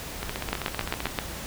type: two click trains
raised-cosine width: 0.3 ms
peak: -14 / -9 dBFS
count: 14 / 6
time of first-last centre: 0.23-1.069 / 0.53-1.188 s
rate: 15.5 / 7.6 Hz
effects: added 60 Hz sine -44 dBFS peak until 1.46 s + pink hiss -37 dBFS RMS until 1.46 s